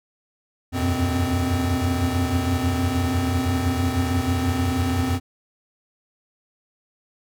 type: tone cluster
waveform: square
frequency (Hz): 78.4 / 88.2 / 94.3 / 123.5 / 257.9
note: D#2 / F2 / F#2 / B2 / C4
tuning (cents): +14 / +18 / +33 / 0 / -25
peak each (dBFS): -32 / -25 / -28 / -32 / -25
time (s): 0.72-5.2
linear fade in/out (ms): 50
effects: none